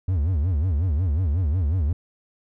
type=tone with vibrato; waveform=triangle; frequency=82.2 Hz; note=E2; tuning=4 cents flat; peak=-17 dBFS; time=0.08-1.93 s; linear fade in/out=5 ms; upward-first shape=sine; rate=5.5 Hz; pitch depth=270 cents each way; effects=none